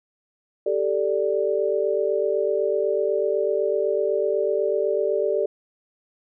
sine chord, G suspended second, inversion none, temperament equal, 392 / 440 / 587.3 Hz, G4 / A4 / D5, 0 / 0 / 0 cents, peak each -24 dBFS, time 0.66-5.46 s, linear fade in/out 5 ms, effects none

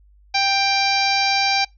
harmonic tone, 788 Hz, G5, 9 cents sharp, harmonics 1 / 2 / 3 / 4 / 5 / 6 / 7 / 8, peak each -20 / -29 / -21 / -33 / -26 / -24 / -27 / -34 dBFS, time 0.34-1.65 s, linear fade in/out 10 ms, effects noise-tail reverb RT60 0.2 s tail -26 dB re dry + added 50 Hz sine -49 dBFS peak until 1.77 s

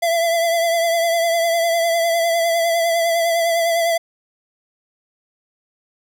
square tone with vibrato, 672 Hz, E5, 33 cents sharp, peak -16 dBFS, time 0.02-3.98 s, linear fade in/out 10 ms, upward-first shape triangle, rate 9.9 Hz, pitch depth 41 cents each way, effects none

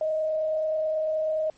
sine tone with frequency modulation, 626 Hz, D#5, 10 cents sharp, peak -23 dBFS, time 0.01-1.5 s, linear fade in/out 2 ms, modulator 29.4 Hz, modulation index 0.29, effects pink hiss -60 dBFS RMS until 1.57 s + MP3 32 kbps

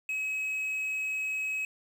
triangle tone with quantisation, 2555 Hz, D#7, 45 cents sharp, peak -28 dBFS, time 0.09-1.65 s, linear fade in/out 2 ms, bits 9, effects none

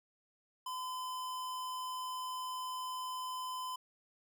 square tone, 1018 Hz, C6, 48 cents flat, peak -39 dBFS, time 0.66-3.76 s, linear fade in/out 5 ms, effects none

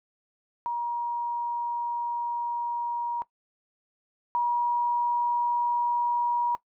sine tone pair in turn, 950 / 957.7 Hz, A#5 / A#5, +33 / +46 cents, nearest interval unison, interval 13 cents, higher second, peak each -26 / -22 dBFS, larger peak second, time 0.66-3.22 / 4.35-6.55 s, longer first, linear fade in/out 0 ms, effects noise-tail reverb RT60 0.1 s tail -18 dB re dry

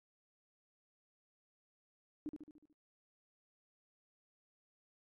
sine tone with echo, 302.2 Hz, D4, 50 cents sharp, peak -38 dBFS, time 2.26-2.29 s, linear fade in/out 0 ms, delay 73 ms, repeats 6, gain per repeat -5 dB, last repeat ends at 2.728 s, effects AAC 48 kbps

